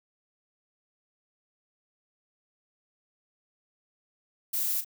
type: noise with echo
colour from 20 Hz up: violet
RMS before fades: -29 dBFS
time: 4.53-4.81 s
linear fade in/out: 10 ms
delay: 37 ms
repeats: 1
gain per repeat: -11 dB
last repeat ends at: 4.847 s
effects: none